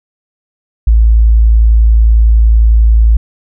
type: tone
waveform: sine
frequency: 55.5 Hz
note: A1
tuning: 16 cents sharp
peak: -3 dBFS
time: 0.87-3.17 s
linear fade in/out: 5 ms
effects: none